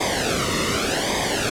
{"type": "noise with flanger", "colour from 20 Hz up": "pink", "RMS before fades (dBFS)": -22, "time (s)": [0, 1.5], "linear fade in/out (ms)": 10, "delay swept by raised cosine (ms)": [0.71, 1.27], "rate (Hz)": 0.86, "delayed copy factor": -0.8, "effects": ["low-pass 8000 Hz 12 dB/octave"]}